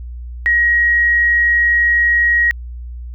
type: tone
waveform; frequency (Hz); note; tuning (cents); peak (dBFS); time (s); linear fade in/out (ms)
sine; 1894; A#6; +27; -10; 0.46-2.51; 0
effects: added 60 Hz sine -26 dBFS peak until 3.14 s